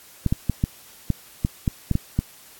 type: clicks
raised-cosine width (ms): 5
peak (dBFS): -7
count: 10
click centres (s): 0.263 / 0.325 / 0.497 / 0.639 / 1.103 / 1.449 / 1.678 / 1.913 / 1.954 / 2.19
effects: white hiss -48 dBFS RMS until 2.59 s + AAC 64 kbps